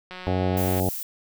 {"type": "click train", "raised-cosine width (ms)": 0.3, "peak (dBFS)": -22, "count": 127, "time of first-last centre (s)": [0.11, 0.799], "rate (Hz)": 183}
{"type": "harmonic tone", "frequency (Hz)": 92.5, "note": "F#2", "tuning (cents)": 0, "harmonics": [1, 2, 3, 4, 5, 6, 7, 8, 9], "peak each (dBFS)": [-25, -28, -30, -31, -32, -33, -33, -34, -35], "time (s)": [0.27, 0.89], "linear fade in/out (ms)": 0}
{"type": "noise", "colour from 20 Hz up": "violet", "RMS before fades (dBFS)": -32, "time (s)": [0.57, 1.03], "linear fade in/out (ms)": 2}
{"effects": []}